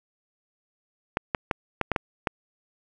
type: clicks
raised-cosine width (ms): 0.5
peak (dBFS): -8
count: 7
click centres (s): 1.171 / 1.348 / 1.512 / 1.813 / 1.917 / 1.962 / 2.272
effects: none